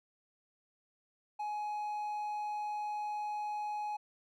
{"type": "tone", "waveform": "triangle", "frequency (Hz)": 839, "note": "G#5", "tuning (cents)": 17, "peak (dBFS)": -33, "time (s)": [1.39, 3.97], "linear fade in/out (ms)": 10, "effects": []}